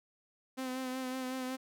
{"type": "tone with vibrato", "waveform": "sawtooth", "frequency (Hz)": 257.9, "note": "C4", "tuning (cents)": -25, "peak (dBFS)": -32, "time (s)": [0.57, 1.57], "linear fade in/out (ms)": 20, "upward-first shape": "sine", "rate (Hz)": 5.4, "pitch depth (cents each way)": 28, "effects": []}